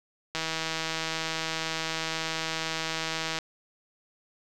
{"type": "click train", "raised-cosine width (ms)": 0.2, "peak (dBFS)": -13, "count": 490, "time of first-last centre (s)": [0.35, 3.387], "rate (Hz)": 161, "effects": []}